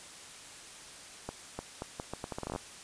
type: accelerating click train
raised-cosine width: 1 ms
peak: -22 dBFS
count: 15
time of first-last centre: 1.29-2.561 s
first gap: 300 ms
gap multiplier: 0.77
effects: white hiss -49 dBFS RMS until 2.83 s + resampled to 22050 Hz